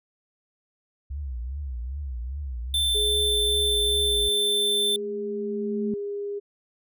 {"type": "tone with vibrato", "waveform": "sine", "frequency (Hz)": 65.41, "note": "C2", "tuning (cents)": 0, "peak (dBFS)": -29, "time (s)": [1.1, 4.29], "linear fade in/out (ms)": 10, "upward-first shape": "triangle", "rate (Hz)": 2.5, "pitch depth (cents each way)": 230}
{"type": "tone", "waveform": "square", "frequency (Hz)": 3547, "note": "A7", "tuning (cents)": 13, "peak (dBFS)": -22, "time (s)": [2.74, 4.96], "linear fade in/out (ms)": 2}
{"type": "tone with pitch glide", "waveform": "sine", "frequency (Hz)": [420, 406.2], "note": ["G#4", "G#4"], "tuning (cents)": [19, -38], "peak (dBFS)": -28, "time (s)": [2.94, 6.4], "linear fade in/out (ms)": 20, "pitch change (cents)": -57, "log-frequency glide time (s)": [3.13, 5.55]}
{"type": "tone with exponential growth", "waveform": "sine", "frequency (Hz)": 215.4, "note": "A3", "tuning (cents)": -37, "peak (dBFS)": -24, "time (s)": [3.27, 5.94], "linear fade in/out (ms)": 2, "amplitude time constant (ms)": 580}
{"effects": []}